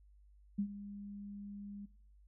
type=tone with ADSR envelope; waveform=sine; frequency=202.5 Hz; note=G#3; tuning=43 cents flat; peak=-30 dBFS; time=0.58-1.86 s; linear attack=12 ms; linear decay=78 ms; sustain=-15 dB; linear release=11 ms; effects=noise-tail reverb RT60 0.5 s tail -20 dB re dry + added 50 Hz sine -60 dBFS peak until 2.27 s